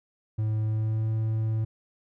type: tone with pitch glide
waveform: triangle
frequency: 108.5 to 110.4 Hz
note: A2 to A2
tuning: -24 to +6 cents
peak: -22 dBFS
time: 0.38-1.65 s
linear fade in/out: 10 ms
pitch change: +30 cents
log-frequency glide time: 0.63-1.11 s
effects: none